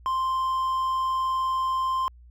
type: tone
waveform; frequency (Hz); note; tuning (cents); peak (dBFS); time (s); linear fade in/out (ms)
triangle; 1046.5; C6; 0; -21; 0.06-2.08; 0
effects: added 60 Hz sine -47 dBFS peak until 2.3 s